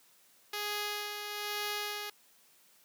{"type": "tone with tremolo", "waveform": "5% pulse", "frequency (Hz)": 415.3, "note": "G#4", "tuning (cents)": 0, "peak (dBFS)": -22, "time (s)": [0.53, 2.1], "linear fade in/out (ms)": 5, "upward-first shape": "sine", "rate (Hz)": 1.1, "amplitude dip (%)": 45, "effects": ["white hiss -64 dBFS RMS until 2.84 s", "high-pass 150 Hz 12 dB/octave"]}